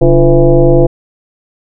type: tone with frequency modulation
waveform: sine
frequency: 185 Hz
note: F#3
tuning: in tune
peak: -3 dBFS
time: 0.01-0.87 s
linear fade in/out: 10 ms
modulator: 160 Hz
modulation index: 2.5
effects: none